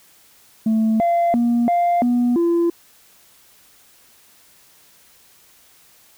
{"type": "tone with pitch steps", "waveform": "sine", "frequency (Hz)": [220.7, 687, 237.2, 697, 243, 340.6], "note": ["A3", "F5", "A#3", "F5", "B3", "F4"], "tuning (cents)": [5, -29, 30, -4, -28, -43], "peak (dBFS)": -12, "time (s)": [0.66, 2.7], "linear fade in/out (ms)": 5, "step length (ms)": 340, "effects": ["tanh soft clip ceiling -13 dBFS", "white hiss -52 dBFS RMS until 6.17 s"]}